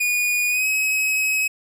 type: tone with pitch glide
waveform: 45% pulse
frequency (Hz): 2452 to 2552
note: D#7 to D#7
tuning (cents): -26 to +43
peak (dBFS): -18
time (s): 0-1.48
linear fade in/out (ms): 10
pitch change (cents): +69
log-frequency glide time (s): 0.49-0.67
effects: none